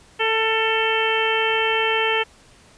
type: harmonic tone with a mistuned harmonic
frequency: 443.9 Hz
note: A4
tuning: 15 cents sharp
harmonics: 1 / 2 / 3 / 4 / 5 / 6 / 7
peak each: -23 / -25 / -28 / -26 / -27 / -25 / -26 dBFS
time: 0.19-2.24 s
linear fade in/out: 20 ms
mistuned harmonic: 3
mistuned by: +24 cents
effects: pink hiss -51 dBFS RMS until 2.77 s + resampled to 22050 Hz